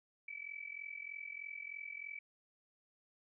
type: tone with amplitude modulation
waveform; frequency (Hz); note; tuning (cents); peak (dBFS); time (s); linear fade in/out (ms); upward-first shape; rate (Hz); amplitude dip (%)
sine; 2300; D7; -37; -40; 0.28-2.19; 5; sine; 43.2; 85
effects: none